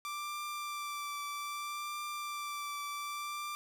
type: tone with vibrato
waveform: sawtooth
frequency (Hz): 1174.7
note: D6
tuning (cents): 0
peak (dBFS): -34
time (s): 0.05-3.55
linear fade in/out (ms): 0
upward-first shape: triangle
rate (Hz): 0.63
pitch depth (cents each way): 20
effects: none